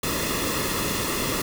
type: noise with comb filter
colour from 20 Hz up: pink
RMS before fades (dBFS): -26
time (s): 0.03-1.42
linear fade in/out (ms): 5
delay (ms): 1.3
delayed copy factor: -0.65
effects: none